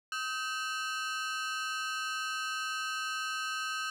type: ring-modulated tone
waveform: sawtooth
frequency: 1411 Hz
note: F6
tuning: 17 cents sharp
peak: -26 dBFS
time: 0.12-3.9 s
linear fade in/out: 2 ms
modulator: 139 Hz
effects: low-pass 7000 Hz 12 dB/octave + 10-bit